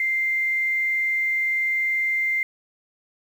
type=tone with quantisation; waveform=sine; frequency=2093 Hz; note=C7; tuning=in tune; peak=-20 dBFS; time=0-2.43 s; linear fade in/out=2 ms; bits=8; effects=none